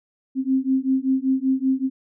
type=beating tone pair; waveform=sine; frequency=261.6 / 266.8 Hz; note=C4 / C4; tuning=0 / +34 cents; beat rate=5.2 Hz; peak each=-21 dBFS; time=0.35-1.9 s; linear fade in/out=50 ms; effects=none